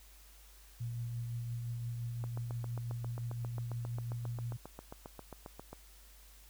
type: tone with tremolo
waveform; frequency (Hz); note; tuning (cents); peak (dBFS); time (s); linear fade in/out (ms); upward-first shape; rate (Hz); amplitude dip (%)
sine; 118.4; A#2; +27; -35; 0.8-4.57; 10; triangle; 5.8; 30
type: click train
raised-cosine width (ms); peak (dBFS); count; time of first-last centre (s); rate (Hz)
1; -31; 27; 2.24-5.73; 7.45
effects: added 50 Hz sine -57 dBFS peak until 6.49 s + white hiss -61 dBFS RMS until 6.49 s